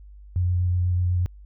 sine tone with vibrato, 89.5 Hz, F2, 43 cents sharp, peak -19 dBFS, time 0.36-1.26 s, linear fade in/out 0 ms, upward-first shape square, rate 8.1 Hz, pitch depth 12 cents each way, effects added 50 Hz sine -42 dBFS peak until 1.45 s

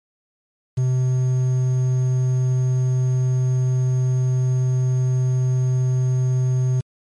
triangle tone with quantisation, 127.8 Hz, C3, 40 cents flat, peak -14 dBFS, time 0.77-6.81 s, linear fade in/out 10 ms, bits 7, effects MP3 48 kbps

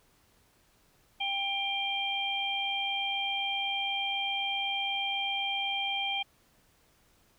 harmonic tone, 793 Hz, G5, 20 cents sharp, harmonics 1 / 3 / 4, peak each -35 / -34 / -32 dBFS, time 1.2-6.23 s, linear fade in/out 10 ms, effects pink hiss -66 dBFS RMS until 7.38 s

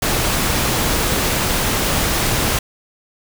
pink noise, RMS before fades -18 dBFS, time 0.02-2.59 s, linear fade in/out 5 ms, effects none

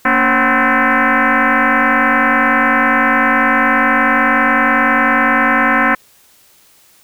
sine tone with frequency modulation, 233.1 Hz, A#3, in tune, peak -9 dBFS, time 0.05-5.95 s, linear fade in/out 5 ms, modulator 258 Hz, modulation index 7.2, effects white hiss -49 dBFS RMS until 7.03 s

